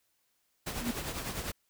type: noise with tremolo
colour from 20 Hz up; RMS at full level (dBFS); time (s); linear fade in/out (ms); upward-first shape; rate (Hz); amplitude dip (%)
pink; -35; 0.66-1.52; 10; triangle; 10; 60
type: tone with exponential growth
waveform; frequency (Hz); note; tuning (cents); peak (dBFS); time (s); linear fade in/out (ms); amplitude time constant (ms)
sine; 237.9; A#3; +35; -27; 0.68-0.91; 5; 48
effects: white hiss -75 dBFS RMS until 1.69 s